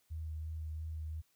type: tone with vibrato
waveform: sine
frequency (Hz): 78.8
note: D#2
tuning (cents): +23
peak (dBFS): -38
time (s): 0.1-1.22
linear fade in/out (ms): 20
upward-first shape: sine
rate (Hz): 2.9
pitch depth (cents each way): 19
effects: white hiss -74 dBFS RMS until 1.35 s